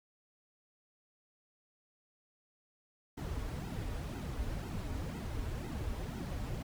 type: noise with flanger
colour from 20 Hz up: brown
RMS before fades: -39 dBFS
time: 3.17-6.63 s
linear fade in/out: 10 ms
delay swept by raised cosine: 1.7 to 5.9 ms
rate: 2 Hz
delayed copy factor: -0.95
effects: none